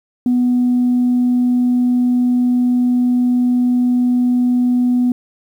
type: tone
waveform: sine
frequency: 246.9 Hz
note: B3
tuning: in tune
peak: -10 dBFS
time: 0.26-5.12 s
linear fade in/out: 2 ms
effects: tanh soft clip ceiling -8 dBFS + 8-bit